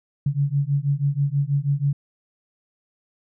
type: beating tone pair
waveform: sine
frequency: 138.59 / 144.79 Hz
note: C#3 / D3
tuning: 0 / -24 cents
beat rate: 6.2 Hz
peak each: -22 dBFS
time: 0.26-1.93 s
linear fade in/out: 5 ms
effects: none